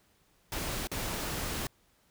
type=noise with dropouts; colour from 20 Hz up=pink; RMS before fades=-35 dBFS; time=0.52-1.67 s; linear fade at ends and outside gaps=2 ms; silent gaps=0.872-0.915 s; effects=pink hiss -68 dBFS RMS until 2.1 s